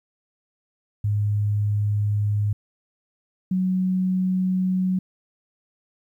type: tone pair in turn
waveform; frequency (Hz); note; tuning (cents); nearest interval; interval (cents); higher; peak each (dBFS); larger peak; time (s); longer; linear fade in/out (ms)
sine; 103.83 / 185.54; G#2 / F#3; 0 / +5; minor seventh; 1005; second; -19; neither; 1.04-2.53 / 3.51-4.99; first; 5
effects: 10-bit

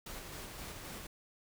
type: noise with tremolo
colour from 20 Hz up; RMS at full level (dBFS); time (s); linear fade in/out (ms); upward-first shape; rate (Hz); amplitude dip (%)
pink; -45; 0.06-1.07; 5; square; 3.8; 25
effects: none

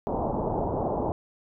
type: low-pass noise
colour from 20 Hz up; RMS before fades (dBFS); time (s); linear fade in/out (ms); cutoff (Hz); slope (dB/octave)
white; -28; 0.07-1.12; 0; 910; 48
effects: none

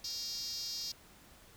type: tone with high-pass filter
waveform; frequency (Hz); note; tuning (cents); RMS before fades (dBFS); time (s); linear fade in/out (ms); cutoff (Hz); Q
5% pulse; 466.2; A#4; 0; -40; 0.04-0.92; 5; 4900; 5.3
effects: pink hiss -59 dBFS RMS until 1.56 s

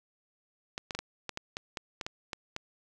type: clicks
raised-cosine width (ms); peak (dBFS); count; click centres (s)
0.2; -18; 12; 0.779 / 0.908 / 0.95 / 0.99 / 1.293 / 1.374 / 1.569 / 1.772 / 2.012 / 2.065 / 2.332 / 2.564
effects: none

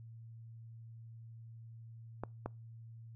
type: clicks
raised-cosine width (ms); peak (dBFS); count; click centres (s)
1; -24; 2; 2.236 / 2.46
effects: noise-tail reverb RT60 0.3 s tail -26 dB re dry + added 114 Hz sine -49 dBFS peak until 3.15 s

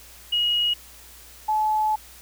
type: tone pair in turn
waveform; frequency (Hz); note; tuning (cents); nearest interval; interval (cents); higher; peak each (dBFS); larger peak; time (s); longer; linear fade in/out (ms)
sine; 2893 / 860.1; F#7 / A5; -40 / -40; octave + major sixth; 2100; first; -19; neither; 0.32-0.74 / 1.48-1.96; second; 10
effects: added 60 Hz sine -51 dBFS peak until 2.21 s + white hiss -47 dBFS RMS until 2.21 s

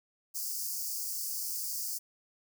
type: high-pass noise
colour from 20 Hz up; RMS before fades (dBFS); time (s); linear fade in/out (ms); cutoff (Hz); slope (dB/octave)
white; -36; 0.34-1.99; 20; 4600; 96
effects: none

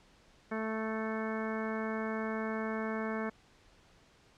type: harmonic tone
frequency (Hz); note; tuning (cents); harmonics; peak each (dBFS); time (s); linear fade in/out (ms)
220; A3; 0; 1 / 2 / 3 / 4 / 5 / 6 / 7 / 8 / 10; -36 / -39 / -42 / -46 / -44 / -46 / -46 / -45 / -48; 0.51-3.3; 10
effects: pink hiss -63 dBFS RMS until 4.37 s + low-pass 6000 Hz 12 dB/octave

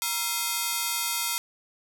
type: ring-modulated tone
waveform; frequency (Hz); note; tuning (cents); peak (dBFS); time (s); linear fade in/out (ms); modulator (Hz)
5% pulse; 1151; D6; -35; -11; 0.02-1.38; 0; 205
effects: none

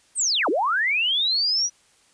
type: linear two-way sweep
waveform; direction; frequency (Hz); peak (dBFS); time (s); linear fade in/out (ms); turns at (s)
sine; down then up; 8870 to 273.6 to 5900; -19; 0.15-1.7; 50; 0.49
effects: white hiss -59 dBFS RMS until 2.13 s + resampled to 22050 Hz

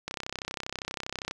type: click train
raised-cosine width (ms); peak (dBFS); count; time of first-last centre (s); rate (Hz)
0.2; -16; 41; 0.08-1.311; 32.5
effects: none

